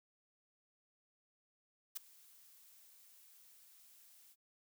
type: noise with ADSR envelope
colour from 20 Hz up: blue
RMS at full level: -39 dBFS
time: 1.95-4.36 s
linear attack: 20 ms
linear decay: 5 ms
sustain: -24 dB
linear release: 48 ms
effects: none